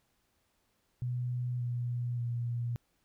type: tone with pitch steps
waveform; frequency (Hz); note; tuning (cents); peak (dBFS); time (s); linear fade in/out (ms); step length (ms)
sine; 123.47 / 121.35 / 119.26; B2 / B2 / A#2; 0 / -30 / +40; -31; 1.02-2.76; 0; 580
effects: pink hiss -75 dBFS RMS until 3.04 s